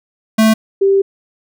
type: tone pair in turn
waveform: square / sine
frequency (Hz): 220 / 392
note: A3 / G4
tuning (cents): 0 / 0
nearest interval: minor seventh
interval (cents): 1000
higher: second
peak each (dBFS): -8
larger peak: neither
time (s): 0.38-0.54 / 0.81-1.02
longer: second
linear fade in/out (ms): 10
effects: none